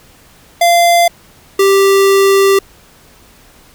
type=tone pair in turn; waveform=square; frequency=690 / 392.1 Hz; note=F5 / G4; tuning=-21 / 0 cents; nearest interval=minor seventh; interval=979 cents; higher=first; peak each=-7 dBFS; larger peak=neither; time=0.61-1.08 / 1.59-2.59 s; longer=second; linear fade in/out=5 ms; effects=pink hiss -44 dBFS RMS until 3.74 s